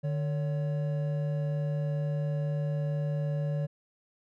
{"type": "tone pair together", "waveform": "triangle", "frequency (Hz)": [149.64, 563], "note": ["D3", "C#5"], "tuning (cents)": [33, 27], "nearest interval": "octave + major seventh", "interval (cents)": 2294, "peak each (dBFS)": [-26, -36], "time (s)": [0.03, 3.67], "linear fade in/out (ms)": 20, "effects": []}